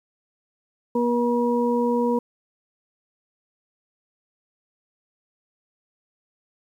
harmonic tone, 240 Hz, B3, 49 cents flat, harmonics 1 / 2 / 4, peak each -22 / -22 / -27 dBFS, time 0.95-2.19 s, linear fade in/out 5 ms, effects 9-bit

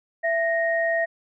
sine tone pair together, 665 / 1864.7 Hz, E5 / A#6, +15 / 0 cents, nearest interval octave + tritone, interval 1785 cents, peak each -22 / -24 dBFS, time 0.23-1.06 s, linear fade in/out 20 ms, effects none

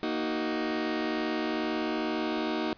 sawtooth chord, D# minor, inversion second, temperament just, 233.3 / 311.1 / 373.4 Hz, A#3 / D#4 / F#4, +2 / 0 / +16 cents, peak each -30 / -27 / -30 dBFS, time 0.03-2.73 s, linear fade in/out 0 ms, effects pink hiss -56 dBFS RMS until 2.77 s + resampled to 11025 Hz

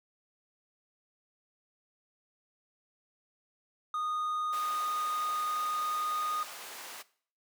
triangle tone, 1234 Hz, D#6, 15 cents flat, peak -29 dBFS, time 3.94-6.43 s, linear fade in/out 2 ms
pink high-pass noise, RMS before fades -45 dBFS, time 4.52-7.03 s, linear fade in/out 20 ms, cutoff 690 Hz, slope 12 dB/octave
effects noise-tail reverb RT60 0.5 s tail -19 dB re dry

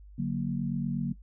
sine chord, D augmented, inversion none, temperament equal with one note detuned, 144.31 / 185 / 233.1 Hz, D3 / F#3 / A#3, -30 / 0 / 0 cents, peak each -32 dBFS, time 0.18-1.13 s, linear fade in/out 10 ms, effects noise-tail reverb RT60 0.1 s tail -17 dB re dry + added 50 Hz sine -47 dBFS peak until 1.22 s

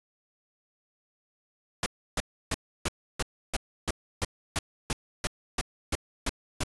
pink noise bursts, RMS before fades -28 dBFS, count 15, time 1.83-6.635 s, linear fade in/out 2 ms, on 31 ms, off 310 ms, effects resampled to 24000 Hz

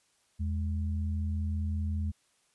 sine tone pair together, 82.51 / 207.9 Hz, E2 / G#3, +2 / +2 cents, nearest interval octave + major third, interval 1600 cents, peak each -29 / -38 dBFS, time 0.39-2.12 s, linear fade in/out 20 ms, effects white hiss -70 dBFS RMS until 2.54 s + resampled to 24000 Hz

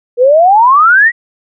sine exponential sweep, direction up, 470.3 to 1966 Hz, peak -3 dBFS, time 0.17-1.12 s, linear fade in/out 50 ms, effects none

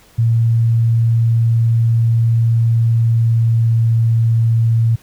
sine tone with pitch glide, 115.1 to 114.37 Hz, A#2 to A#2, -22 to -33 cents, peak -10 dBFS, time 0.18-4.96 s, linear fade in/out 10 ms, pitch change -11 cents, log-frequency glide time 2.94-3.87 s, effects pink hiss -48 dBFS RMS until 5.02 s

